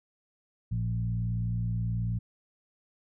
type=tone with frequency modulation; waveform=sine; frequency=113.3 Hz; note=A#2; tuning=49 cents flat; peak=-27 dBFS; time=0.71-2.19 s; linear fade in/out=10 ms; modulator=58.9 Hz; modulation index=0.8; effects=none